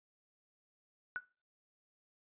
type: tone with exponential decay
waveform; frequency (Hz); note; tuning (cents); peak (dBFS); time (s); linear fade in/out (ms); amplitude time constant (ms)
sine; 1474; F#6; -7; -31; 1.16-1.24; 0; 16
effects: noise-tail reverb RT60 0.3 s tail -17 dB re dry + resampled to 8000 Hz